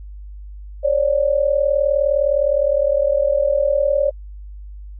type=tone pair together; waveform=sine; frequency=547.7 / 587.3 Hz; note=C#5 / D5; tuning=-21 / 0 cents; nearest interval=minor second; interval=121 cents; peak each=-17 dBFS; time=0.83-4.11 s; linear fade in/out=20 ms; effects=added 50 Hz sine -32 dBFS peak until 4.99 s